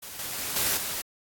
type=noise with level steps; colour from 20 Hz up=white; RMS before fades=-40 / -34 / -32 / -26 / -32 dBFS; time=0.02-1.02 s; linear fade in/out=10 ms; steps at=0.19 / 0.38 / 0.56 / 0.77 s; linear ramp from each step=2 ms; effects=AAC 64 kbps